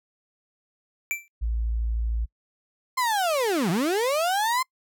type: tone with exponential decay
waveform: square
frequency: 2340 Hz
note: D7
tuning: 7 cents flat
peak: -22 dBFS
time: 1.11-1.28 s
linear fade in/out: 0 ms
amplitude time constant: 36 ms
type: tone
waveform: sine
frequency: 56.5 Hz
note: A1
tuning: 47 cents sharp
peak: -23 dBFS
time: 1.41-2.26 s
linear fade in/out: 20 ms
type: linear two-way sweep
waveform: 35% pulse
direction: down then up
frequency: 1054 to 155.56 to 1054 Hz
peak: -20 dBFS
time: 2.97-4.63 s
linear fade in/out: 10 ms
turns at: 3.7 s
effects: noise-tail reverb RT60 0.1 s tail -26 dB re dry